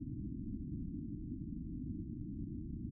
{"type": "low-pass noise", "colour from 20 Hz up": "white", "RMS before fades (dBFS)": -43, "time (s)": [0, 2.91], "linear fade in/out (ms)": 20, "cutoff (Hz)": 320, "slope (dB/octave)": 96, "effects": []}